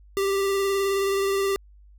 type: tone with vibrato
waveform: square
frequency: 393.2 Hz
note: G4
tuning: 5 cents sharp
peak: -22 dBFS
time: 0.17-1.56 s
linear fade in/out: 0 ms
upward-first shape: sine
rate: 19 Hz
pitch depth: 19 cents each way
effects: added 50 Hz sine -48 dBFS peak until 1.98 s